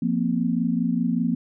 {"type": "chord", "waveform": "sine", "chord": "F suspended fourth", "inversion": "none", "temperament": "equal with one note detuned", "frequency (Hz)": [174.61, 233.1, 258.2], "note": ["F3", "Bb3", "C4"], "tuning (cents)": [0, 0, -23], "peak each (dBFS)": [-25, -23, -26], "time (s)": [0.02, 1.35], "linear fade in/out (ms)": 5, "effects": []}